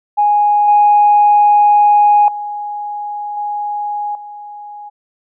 sine tone with level steps, 829 Hz, G#5, 3 cents flat, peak -8 / -5 / -20 / -17 / -28 dBFS, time 0.17-4.9 s, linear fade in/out 20 ms, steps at 0.68 / 2.28 / 3.37 / 4.15 s, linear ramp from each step 2 ms, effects tanh soft clip ceiling -1 dBFS

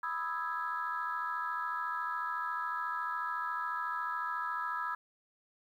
sine chord, E major seventh, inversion second, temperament equal, 987.8 / 1244.5 / 1318.5 / 1661.2 Hz, B5 / D#6 / E6 / G#6, 0 / 0 / 0 / 0 cents, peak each -38 / -40 / -37 / -39 dBFS, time 0.03-4.95 s, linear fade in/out 5 ms, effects tanh soft clip ceiling -24 dBFS + 11-bit

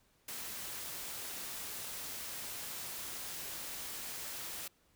white noise, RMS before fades -43 dBFS, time 0.28-4.68 s, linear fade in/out 5 ms, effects pink hiss -71 dBFS RMS until 4.95 s

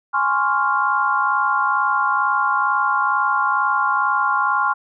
sine chord, Db major seventh, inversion second, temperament equal, 830.6 / 1046.5 / 1108.7 / 1396.9 Hz, Ab5 / C6 / Db6 / F6, 0 / 0 / 0 / 0 cents, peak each -23 / -21 / -22 / -20 dBFS, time 0.13-4.74 s, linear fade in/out 20 ms, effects none

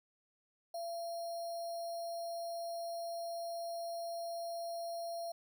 sine tone with sample-and-hold, 679 Hz, F5, 49 cents flat, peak -38 dBFS, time 0.74-5.32 s, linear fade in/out 5 ms, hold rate 4900 Hz, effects none

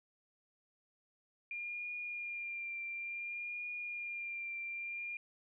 sine tone with vibrato, 2400 Hz, D7, 37 cents sharp, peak -39 dBFS, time 1.51-5.17 s, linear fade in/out 2 ms, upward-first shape triangle, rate 0.57 Hz, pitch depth 28 cents each way, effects none

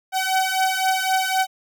sawtooth beating tone pair, 756 / 759.9 Hz, F#5 / F#5, +37 / +46 cents, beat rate 3.9 Hz, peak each -18 / -18 dBFS, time 0.12-1.47 s, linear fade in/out 50 ms, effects none

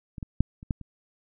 clicks, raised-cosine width 5 ms, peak -25 / -21 / -7 / -30 / -14 / -28 dBFS, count 6, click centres 0.182 / 0.228 / 0.406 / 0.629 / 0.708 / 0.813 s, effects none

